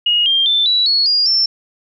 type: tone with pitch steps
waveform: sine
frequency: 2877 / 3192 / 3542 / 3930 / 4361 / 4839 / 5369 Hz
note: F#7 / G7 / A7 / B7 / C#8 / D#8 / E8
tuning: -49 / +31 / +11 / -9 / -29 / -49 / +31 cents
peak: -11 dBFS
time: 0.06-1.46 s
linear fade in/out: 5 ms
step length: 200 ms
effects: none